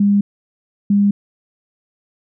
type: tone pair in turn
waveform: sine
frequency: 202.2 / 202.2 Hz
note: G#3 / G#3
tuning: -46 / -46 cents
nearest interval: unison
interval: 0 cents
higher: neither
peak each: -10 dBFS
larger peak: neither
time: 0-0.21 / 0.9-1.11 s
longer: neither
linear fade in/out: 5 ms
effects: none